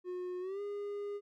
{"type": "tone with pitch glide", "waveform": "triangle", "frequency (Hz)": [361.5, 408.1], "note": ["F#4", "G#4"], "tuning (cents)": [-40, -30], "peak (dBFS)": -35, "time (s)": [0.04, 1.21], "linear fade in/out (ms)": 50, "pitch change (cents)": 210, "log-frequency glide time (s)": [0.4, 0.61], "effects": []}